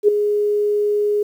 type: tone with ADSR envelope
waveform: sine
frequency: 415.3 Hz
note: G#4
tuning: in tune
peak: -6 dBFS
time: 0.03-1.23 s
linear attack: 53 ms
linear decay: 5 ms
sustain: -9 dB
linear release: 5 ms
effects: 8-bit